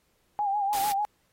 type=tone with vibrato; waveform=sine; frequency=811 Hz; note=G#5; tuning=41 cents flat; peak=-24 dBFS; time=0.39-1.05 s; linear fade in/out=0 ms; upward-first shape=sine; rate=6.7 Hz; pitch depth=64 cents each way
type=noise; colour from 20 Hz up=white; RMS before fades=-34 dBFS; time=0.73-0.92 s; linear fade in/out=0 ms
effects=pink hiss -70 dBFS RMS until 1.32 s + AAC 48 kbps